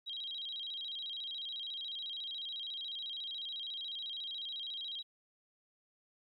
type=tone with vibrato; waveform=sine; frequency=3520 Hz; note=A7; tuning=in tune; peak=-39 dBFS; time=0.06-5.03 s; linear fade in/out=20 ms; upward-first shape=square; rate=14 Hz; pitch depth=160 cents each way; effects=13-bit